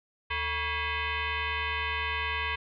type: tone with frequency modulation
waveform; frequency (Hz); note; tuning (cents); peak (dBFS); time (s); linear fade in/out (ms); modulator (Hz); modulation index
sine; 445.2; A4; +20; -28; 0.3-2.56; 10; 520; 5.1
effects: none